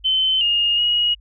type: tone with pitch steps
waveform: sine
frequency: 3066 / 2842 / 2893 Hz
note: G7 / F7 / F#7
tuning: -39 / +30 / -40 cents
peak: -15 dBFS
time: 0.04-1.15 s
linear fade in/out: 20 ms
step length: 370 ms
effects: added 50 Hz sine -45 dBFS peak until 1.2 s